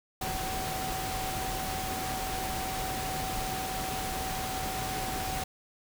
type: tone in noise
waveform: sine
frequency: 757 Hz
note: F#5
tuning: 39 cents sharp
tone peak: -35 dBFS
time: 0.21-5.44 s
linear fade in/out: 5 ms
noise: pink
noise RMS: -35 dBFS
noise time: 0.21-5.44 s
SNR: -3 dB
effects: none